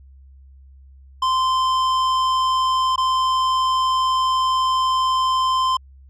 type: tone with dropouts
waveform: square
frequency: 1038 Hz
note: C6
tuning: 14 cents flat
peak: -17 dBFS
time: 1.22-5.77 s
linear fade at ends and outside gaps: 5 ms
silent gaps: 2.96-2.978 s
effects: added 67 Hz sine -43 dBFS peak until 6.09 s + low-pass 5000 Hz 12 dB/octave